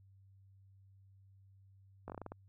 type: slowing click train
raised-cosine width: 1 ms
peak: -30 dBFS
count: 8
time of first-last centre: 2.08-2.32 s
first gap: 18 ms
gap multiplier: 1.21
effects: added 97 Hz sine -60 dBFS peak until 2.48 s